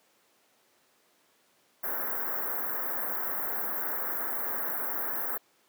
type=band-stop noise; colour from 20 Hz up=white; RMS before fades=-32 dBFS; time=1.83-5.38 s; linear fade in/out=10 ms; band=1800 to 13000 Hz; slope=48 dB/octave; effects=pink hiss -66 dBFS RMS until 5.68 s + high-pass 300 Hz 12 dB/octave